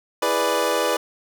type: chord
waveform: 25% pulse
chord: E dominant seventh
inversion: none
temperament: equal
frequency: 329.6 / 415.3 / 493.9 / 587.3 Hz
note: E4 / G#4 / B4 / D5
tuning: 0 / 0 / 0 / 0 cents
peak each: -25 / -23 / -19 / -20 dBFS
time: 0.22-0.97 s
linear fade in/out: 5 ms
effects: none